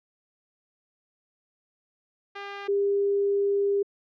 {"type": "tone pair in turn", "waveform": ["5% pulse", "sine"], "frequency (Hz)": [401, 401], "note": ["G4", "G4"], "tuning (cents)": [39, 39], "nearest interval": "unison", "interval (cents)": 0, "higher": "neither", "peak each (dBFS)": [-21, -21], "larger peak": "neither", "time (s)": [[2.35, 2.68], [2.68, 3.83]], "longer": "second", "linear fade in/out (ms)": 10, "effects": ["low-pass 2000 Hz 12 dB/octave"]}